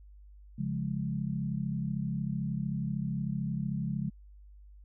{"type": "chord", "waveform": "sine", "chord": "Db major", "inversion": "none", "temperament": "equal", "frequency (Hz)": [138.59, 174.61, 207.7], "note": ["Db3", "F3", "Ab3"], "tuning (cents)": [0, 0, 0], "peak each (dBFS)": [-34, -35, -35], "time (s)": [0.58, 4.1], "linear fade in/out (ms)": 10, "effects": ["added 50 Hz sine -50 dBFS peak until 4.84 s"]}